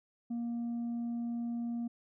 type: tone with tanh clipping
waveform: sine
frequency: 235.7 Hz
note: A#3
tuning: 19 cents sharp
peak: -34 dBFS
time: 0.3-1.88 s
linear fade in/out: 10 ms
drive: 2 dB
effects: none